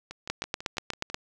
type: two click trains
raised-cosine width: 0.2 ms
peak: -11 / -22 dBFS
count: 8 / 7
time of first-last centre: 0.3-1.144 / 0.11-1.1 s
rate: 8.29 / 6.06 Hz
effects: none